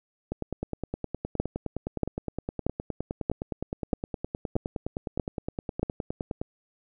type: two click trains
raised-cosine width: 2 ms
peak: -17 / -11 dBFS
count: 60 / 8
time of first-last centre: 0.32-6.415 / 1.4-5.83 s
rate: 9.68 / 1.58 Hz
effects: none